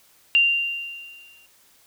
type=tone with exponential decay; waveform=sine; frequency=2779 Hz; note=F7; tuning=9 cents flat; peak=-12 dBFS; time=0.35-1.46 s; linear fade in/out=0 ms; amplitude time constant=240 ms; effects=white hiss -57 dBFS RMS until 1.86 s